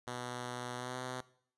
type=tone with pitch glide; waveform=5% pulse; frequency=123.47 to 127.09 Hz; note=B2 to C3; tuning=0 to -50 cents; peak=-28 dBFS; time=0.07-1.21 s; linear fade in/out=5 ms; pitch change=+50 cents; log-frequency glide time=0.76-0.97 s; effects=noise-tail reverb RT60 0.6 s tail -19 dB re dry + resampled to 24000 Hz